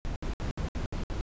brown noise bursts, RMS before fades -32 dBFS, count 7, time 0.05-1.21 s, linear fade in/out 0 ms, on 110 ms, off 65 ms, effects resampled to 16000 Hz

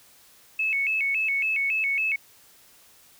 sine tone with vibrato, 2400 Hz, D7, 37 cents sharp, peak -22 dBFS, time 0.59-2.16 s, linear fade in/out 5 ms, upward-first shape square, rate 3.6 Hz, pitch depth 140 cents each way, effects white hiss -55 dBFS RMS until 3.19 s

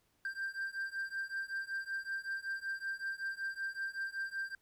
triangle beating tone pair, 1576 / 1581.3 Hz, G6 / G6, +9 / +15 cents, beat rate 5.3 Hz, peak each -39 / -38 dBFS, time 0.25-4.55 s, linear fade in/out 2 ms, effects pink hiss -75 dBFS RMS until 4.61 s

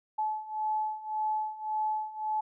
sine beating tone pair, 860 / 861.8 Hz, A5 / A5, -40 / -36 cents, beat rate 1.8 Hz, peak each -34 / -31 dBFS, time 0.18-2.41 s, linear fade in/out 10 ms, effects none

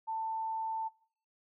sine tone, 890 Hz, A5, 20 cents sharp, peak -33 dBFS, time 0.07-0.89 s, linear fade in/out 20 ms, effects noise-tail reverb RT60 0.5 s tail -19 dB re dry

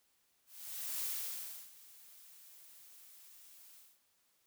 blue noise with ADSR envelope, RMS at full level -38 dBFS, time 0.46-4 s, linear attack 570 ms, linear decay 670 ms, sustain -20 dB, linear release 230 ms, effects white hiss -75 dBFS RMS until 4.46 s

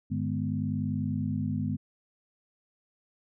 harmonic tone with a mistuned harmonic, 50 Hz, G1, 35 cents sharp, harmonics 2 / 3 / 4 / 5, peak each -33 / -33 / -33 / -33 dBFS, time 0.1-1.77 s, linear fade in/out 20 ms, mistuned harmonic 4, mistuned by +80 cents, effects none

